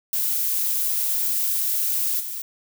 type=noise with level steps; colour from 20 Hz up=violet; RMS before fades=-23 / -31 dBFS; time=0.13-2.42 s; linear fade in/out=2 ms; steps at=2.19 s; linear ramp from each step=20 ms; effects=none